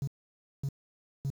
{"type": "tone bursts", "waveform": "triangle", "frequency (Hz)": 137.7, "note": "C#3", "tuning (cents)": -11, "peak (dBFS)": -26, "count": 3, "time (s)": [0.02, 1.302], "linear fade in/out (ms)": 2, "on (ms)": 54, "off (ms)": 560, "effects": ["tanh soft clip ceiling -25 dBFS", "9-bit"]}